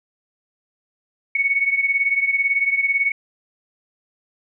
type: beating tone pair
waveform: sine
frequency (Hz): 2217 / 2235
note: C#7 / C#7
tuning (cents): 0 / +14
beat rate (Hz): 18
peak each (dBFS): -18 / -22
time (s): 1.35-3.12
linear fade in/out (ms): 5
effects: none